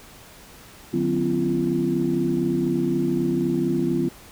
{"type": "tone cluster", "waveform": "sine", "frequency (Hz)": [151.2, 185.1, 252.4, 276.5, 341.1], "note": ["D#3", "F#3", "B3", "C#4", "F4"], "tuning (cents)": [-49, 1, 38, -4, -41], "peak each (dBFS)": [-28, -27, -24, -31, -23], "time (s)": [0.93, 4.09], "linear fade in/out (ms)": 10, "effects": ["tanh soft clip ceiling -10 dBFS", "pink hiss -46 dBFS RMS until 4.31 s"]}